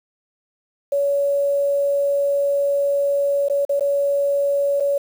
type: tone with dropouts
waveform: sine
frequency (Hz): 564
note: C#5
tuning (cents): +30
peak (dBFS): -16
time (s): 0.92-4.98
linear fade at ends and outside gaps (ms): 5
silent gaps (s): 3.485-3.498 / 3.651-3.693 / 3.796-3.807 / 4.801-4.805
effects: 7-bit